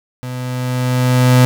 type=tone with level ramp; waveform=35% pulse; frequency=126.1 Hz; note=B2; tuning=36 cents sharp; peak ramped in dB=-22 to -4 dBFS; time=0.23-1.45 s; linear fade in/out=0 ms; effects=none